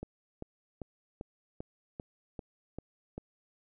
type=click train; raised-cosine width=2 ms; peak=-26 dBFS; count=9; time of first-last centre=0.03-3.18 s; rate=2.54 Hz; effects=none